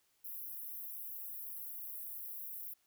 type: high-pass noise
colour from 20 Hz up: pink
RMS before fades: -45 dBFS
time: 0.24-2.74 s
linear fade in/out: 10 ms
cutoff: 12000 Hz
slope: 48 dB/octave
effects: white hiss -75 dBFS RMS until 2.86 s